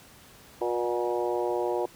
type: harmonic tone with a mistuned harmonic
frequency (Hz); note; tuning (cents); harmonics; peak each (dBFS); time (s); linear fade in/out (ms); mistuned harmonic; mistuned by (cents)
120; B2; -49; 3 / 4 / 5 / 6 / 7 / 8; -29 / -31 / -33 / -35 / -36 / -37; 0.61-1.86; 5; 6; +25
effects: pink hiss -52 dBFS RMS until 1.95 s + high-pass 60 Hz 12 dB/octave